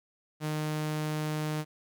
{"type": "tone", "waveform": "sawtooth", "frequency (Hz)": 153.3, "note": "D#3", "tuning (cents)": -25, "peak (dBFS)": -26, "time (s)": [0.4, 1.65], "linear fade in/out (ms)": 50, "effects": ["11-bit"]}